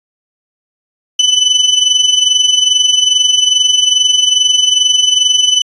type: tone with amplitude modulation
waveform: 35% pulse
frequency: 3003 Hz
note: F#7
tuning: 25 cents sharp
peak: -3 dBFS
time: 1.19-5.62 s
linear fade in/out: 5 ms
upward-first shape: sine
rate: 22.4 Hz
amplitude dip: 65%
effects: resampled to 24000 Hz